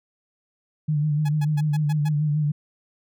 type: tone with vibrato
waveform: sine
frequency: 150 Hz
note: D3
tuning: 37 cents sharp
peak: -19 dBFS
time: 0.88-2.52 s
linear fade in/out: 10 ms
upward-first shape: sine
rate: 6.8 Hz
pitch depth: 47 cents each way
type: tone bursts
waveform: sawtooth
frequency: 843 Hz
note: G#5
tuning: 26 cents sharp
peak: -29 dBFS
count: 6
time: 1.25-2.09 s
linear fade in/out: 10 ms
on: 40 ms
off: 120 ms
effects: none